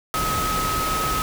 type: tone in noise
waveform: sine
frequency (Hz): 1276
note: D#6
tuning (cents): +43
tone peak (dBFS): -23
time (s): 0.14-1.22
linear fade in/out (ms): 0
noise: pink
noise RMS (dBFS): -26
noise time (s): 0.14-1.22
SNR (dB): 0
effects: none